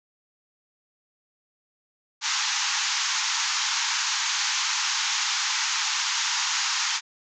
white band-pass noise, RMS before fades -26 dBFS, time 2.21-7.01 s, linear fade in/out 50 ms, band 820 to 7000 Hz, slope 96 dB/octave, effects none

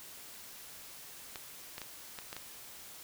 clicks, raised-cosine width 0.2 ms, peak -24 dBFS, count 6, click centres 1.358 / 1.781 / 1.817 / 2.188 / 2.329 / 2.366 s, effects white hiss -50 dBFS RMS until 3.03 s

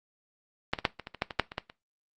clicks, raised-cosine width 0.3 ms, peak -9 / -17 / -6 / -22 / -22 / -24 / -10 / -20 / -6 / -23 / -14 / -29 dBFS, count 12, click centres 0.735 / 0.788 / 0.852 / 0.997 / 1.071 / 1.147 / 1.221 / 1.308 / 1.397 / 1.519 / 1.581 / 1.699 s, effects noise-tail reverb RT60 0.2 s tail -18 dB re dry + Opus 24 kbps

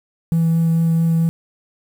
triangle tone with vibrato, 164.81 Hz, E3, in tune, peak -10 dBFS, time 0.32-1.29 s, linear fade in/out 0 ms, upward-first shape triangle, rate 4.5 Hz, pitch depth 10 cents each way, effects tanh soft clip ceiling -9 dBFS + 7-bit

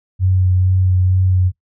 sine tone with vibrato, 92.5 Hz, F#2, in tune, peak -11 dBFS, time 0.19-1.52 s, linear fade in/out 50 ms, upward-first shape sine, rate 2.2 Hz, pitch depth 16 cents each way, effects noise-tail reverb RT60 0.1 s tail -17 dB re dry

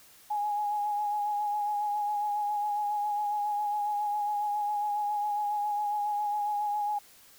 sine tone with vibrato, 830.6 Hz, G#5, in tune, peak -27 dBFS, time 0.3-6.99 s, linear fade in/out 10 ms, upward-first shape sine, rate 7.3 Hz, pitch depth 26 cents each way, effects white hiss -56 dBFS RMS until 7.38 s

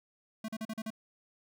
square tone bursts, 220 Hz, A3, in tune, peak -36 dBFS, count 6, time 0.44-0.904 s, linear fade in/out 5 ms, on 44 ms, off 40 ms, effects none

